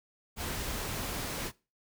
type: noise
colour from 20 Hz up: pink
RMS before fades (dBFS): -36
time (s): 0.36-1.52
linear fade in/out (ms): 50
effects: noise-tail reverb RT60 0.3 s tail -21 dB re dry